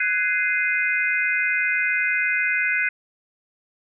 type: chord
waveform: sine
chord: Ab dominant seventh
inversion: third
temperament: just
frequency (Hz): 1495.1 / 1661.2 / 2077 / 2492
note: Gb6 / Ab6 / C7 / Eb7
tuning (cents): +18 / 0 / -13 / +2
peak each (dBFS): -24 / -29 / -23 / -25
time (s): 0-2.89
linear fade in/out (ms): 5
effects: none